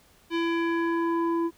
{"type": "tone with low-pass filter sweep", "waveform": "square", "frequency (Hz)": 334.9, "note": "E4", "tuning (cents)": 27, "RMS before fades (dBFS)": -26, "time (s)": [0.3, 1.51], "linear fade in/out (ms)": 50, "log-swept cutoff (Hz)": [3300, 740], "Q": 1.8, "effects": ["pink hiss -59 dBFS RMS until 1.57 s"]}